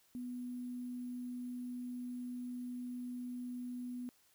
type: tone with sample-and-hold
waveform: sine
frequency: 246.9 Hz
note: B3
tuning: in tune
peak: -40 dBFS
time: 0.15-4.09 s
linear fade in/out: 0 ms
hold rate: 11025 Hz
effects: white hiss -70 dBFS RMS until 4.34 s